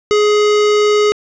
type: tone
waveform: square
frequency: 418.9 Hz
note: G#4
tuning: 15 cents sharp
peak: -10 dBFS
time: 0.11-1.12 s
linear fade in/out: 0 ms
effects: resampled to 16000 Hz + 7-bit